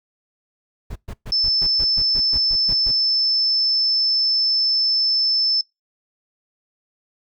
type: noise bursts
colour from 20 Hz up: brown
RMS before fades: -29 dBFS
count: 12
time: 0.9-2.916 s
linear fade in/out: 10 ms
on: 58 ms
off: 120 ms
type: tone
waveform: sine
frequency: 5274 Hz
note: E8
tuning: in tune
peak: -16 dBFS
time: 1.32-5.61 s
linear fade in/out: 2 ms
effects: noise-tail reverb RT60 0.2 s tail -24 dB re dry